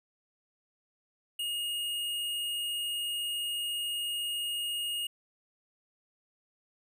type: tone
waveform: square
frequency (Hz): 2859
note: F7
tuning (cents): +40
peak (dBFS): -32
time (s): 1.39-5.07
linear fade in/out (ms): 5
effects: none